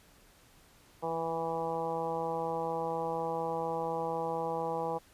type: harmonic tone with a mistuned harmonic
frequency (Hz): 164.2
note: E3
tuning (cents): -6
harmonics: 1 / 2 / 3 / 4 / 5 / 6 / 7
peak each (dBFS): -43 / -43 / -35 / -41 / -36 / -40 / -46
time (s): 1.02-4.99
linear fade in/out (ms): 20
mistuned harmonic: 2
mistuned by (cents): +22
effects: pink hiss -61 dBFS RMS until 5.13 s + resampled to 32000 Hz